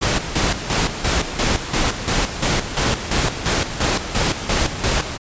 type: noise with tremolo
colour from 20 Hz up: pink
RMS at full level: -18 dBFS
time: 0.01-5.18 s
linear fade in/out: 20 ms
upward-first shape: square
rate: 2.9 Hz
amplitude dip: 65%
effects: resampled to 16000 Hz